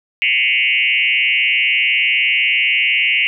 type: tone with frequency modulation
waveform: sine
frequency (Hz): 2489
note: D#7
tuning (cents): 0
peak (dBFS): -12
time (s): 0.22-3.27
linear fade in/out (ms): 0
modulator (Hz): 126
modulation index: 3.3
effects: none